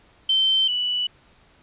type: tone pair in turn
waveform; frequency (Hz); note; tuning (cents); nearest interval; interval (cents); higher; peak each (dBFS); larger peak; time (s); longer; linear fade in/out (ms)
sine; 3100 / 2960; G7 / F#7; -20 / 0; minor second; 80; first; -16 / -21; first; 0.29-0.68 / 0.68-1.07; neither; 5
effects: pink hiss -56 dBFS RMS until 1.62 s + resampled to 8000 Hz